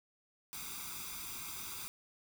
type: noise with comb filter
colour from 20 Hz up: white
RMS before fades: -44 dBFS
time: 0.53-1.88 s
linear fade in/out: 0 ms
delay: 0.83 ms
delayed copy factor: +0.85
effects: none